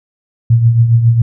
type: tone with tremolo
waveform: sine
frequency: 116.3 Hz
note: A#2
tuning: 4 cents flat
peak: -3 dBFS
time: 0.5-1.22 s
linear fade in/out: 5 ms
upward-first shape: triangle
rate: 7.3 Hz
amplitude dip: 65%
effects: none